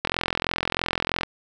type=click train; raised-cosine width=0.3 ms; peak=-6 dBFS; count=52; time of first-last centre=0.05-1.233 s; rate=43.1 Hz; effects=none